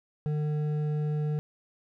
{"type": "tone with hard clipping", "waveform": "triangle", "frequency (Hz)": 150.5, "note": "D3", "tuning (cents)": 43, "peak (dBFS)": -28, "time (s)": [0.26, 1.39], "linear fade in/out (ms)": 0, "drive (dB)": 11, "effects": []}